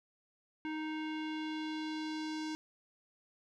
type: tone with low-pass filter sweep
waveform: square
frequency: 311.1 Hz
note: D#4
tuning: in tune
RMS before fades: -39 dBFS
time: 0.65-2.55 s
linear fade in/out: 0 ms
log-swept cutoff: 2300 to 5500 Hz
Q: 1.9
effects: none